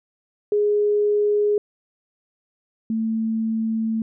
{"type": "tone pair in turn", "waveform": "sine", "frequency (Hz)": [415.3, 222.9], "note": ["G#4", "A3"], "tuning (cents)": [0, 23], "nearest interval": "major seventh", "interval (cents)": 1077, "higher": "first", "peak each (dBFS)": [-16, -20], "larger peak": "first", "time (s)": [[0.52, 1.58], [2.9, 4.02]], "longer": "second", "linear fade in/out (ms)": 2, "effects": []}